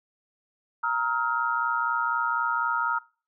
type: tone cluster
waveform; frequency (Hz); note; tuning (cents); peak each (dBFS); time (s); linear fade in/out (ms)
sine; 934 / 1278 / 1402; A#5 / D#6 / F6; +3 / +46 / +6; -28; 0.83-2.99; 10
effects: noise-tail reverb RT60 0.4 s tail -24 dB re dry